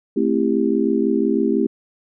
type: chord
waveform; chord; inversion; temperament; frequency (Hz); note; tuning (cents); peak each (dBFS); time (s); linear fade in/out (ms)
sine; A minor seventh; none; just; 220 / 264 / 330 / 396; A3 / C4 / E4 / G4; 0 / +16 / +2 / +18; -21; 0.16-1.67; 10
effects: none